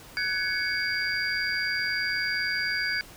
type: tone cluster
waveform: sine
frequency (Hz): 1502 / 1679 / 2227 / 4761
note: F#6 / G#6 / C#7 / D8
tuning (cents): +26 / +18 / +7 / +23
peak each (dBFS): -31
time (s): 0.17-3.01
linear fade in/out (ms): 0
effects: pink hiss -48 dBFS RMS until 3.16 s